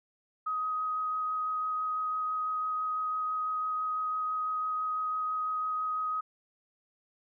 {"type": "tone with vibrato", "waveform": "sine", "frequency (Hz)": 1258, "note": "D#6", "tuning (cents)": 19, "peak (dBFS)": -29, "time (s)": [0.46, 6.21], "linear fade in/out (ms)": 10, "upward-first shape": "sine", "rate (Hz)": 6, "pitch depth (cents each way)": 8, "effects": []}